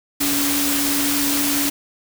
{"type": "tone in noise", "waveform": "sine", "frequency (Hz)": 284.9, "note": "C#4", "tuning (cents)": 48, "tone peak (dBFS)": -22, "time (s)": [0.2, 1.7], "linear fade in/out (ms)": 10, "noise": "white", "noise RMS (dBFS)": -21, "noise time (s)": [0.2, 1.7], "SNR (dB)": -4, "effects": []}